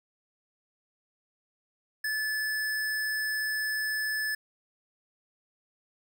square tone, 1733 Hz, A6, 27 cents flat, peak -29 dBFS, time 2.04-4.35 s, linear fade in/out 5 ms, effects none

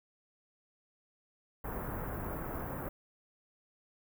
pink band-stop noise, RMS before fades -39 dBFS, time 1.64-2.89 s, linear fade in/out 5 ms, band 1500 to 15000 Hz, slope 24 dB/octave, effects none

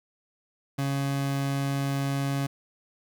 30% pulse tone, 138.59 Hz, C#3, in tune, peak -23 dBFS, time 0.78-2.47 s, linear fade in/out 10 ms, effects none

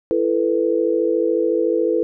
sine chord, E suspended fourth, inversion none, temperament equal with one note detuned, 334.4 / 440 / 493.9 Hz, E4 / A4 / B4, +25 / 0 / 0 cents, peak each -20 dBFS, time 0.11-2.03 s, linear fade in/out 0 ms, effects none

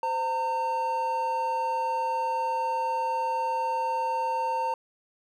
triangle tone pair together, 516.4 / 912 Hz, C5 / A#5, -23 / -38 cents, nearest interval minor seventh, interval 985 cents, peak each -31 / -24 dBFS, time 0.03-4.74 s, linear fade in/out 2 ms, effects none

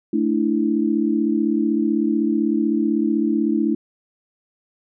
sine chord, A suspended fourth, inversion none, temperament equal, 220 / 293.7 / 329.6 Hz, A3 / D4 / E4, 0 / 0 / 0 cents, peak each -21 dBFS, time 0.13-3.75 s, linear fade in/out 5 ms, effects none

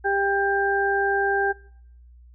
harmonic tone, 396.6 Hz, G4, 20 cents sharp, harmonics 1 / 2 / 4, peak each -24 / -24 / -24 dBFS, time 0.04-1.53 s, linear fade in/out 20 ms, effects noise-tail reverb RT60 0.7 s tail -25 dB re dry + added 60 Hz sine -46 dBFS peak until 2.34 s

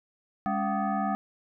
sine tone with frequency modulation, 280 Hz, C#4, 18 cents sharp, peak -25 dBFS, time 0.46-1.15 s, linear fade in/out 0 ms, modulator 484 Hz, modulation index 1.9, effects none

